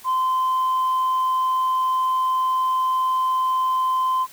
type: tone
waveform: sine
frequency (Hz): 1033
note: C6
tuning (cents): -22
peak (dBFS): -16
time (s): 0.04-4.27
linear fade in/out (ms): 50
effects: tanh soft clip ceiling -16 dBFS + white hiss -46 dBFS RMS until 4.32 s